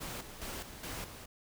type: noise with tremolo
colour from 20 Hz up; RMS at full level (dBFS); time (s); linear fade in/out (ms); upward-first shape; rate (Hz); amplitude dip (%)
pink; -41; 0-1.26; 20; square; 2.4; 60
effects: none